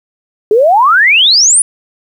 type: exponential sweep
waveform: sine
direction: up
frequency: 404 to 10000 Hz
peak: -4 dBFS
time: 0.51-1.62 s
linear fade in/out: 2 ms
effects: 7-bit